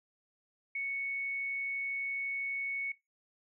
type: tone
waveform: sine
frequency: 2217 Hz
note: C#7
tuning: in tune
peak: -33 dBFS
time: 0.75-2.92 s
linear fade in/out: 5 ms
effects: noise-tail reverb RT60 0.2 s tail -20 dB re dry